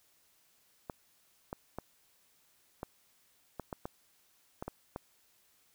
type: clicks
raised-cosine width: 1 ms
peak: -24 dBFS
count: 10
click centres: 0.898 / 1.529 / 1.786 / 2.831 / 3.597 / 3.728 / 3.855 / 4.625 / 4.68 / 4.961 s
effects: white hiss -69 dBFS RMS until 5.74 s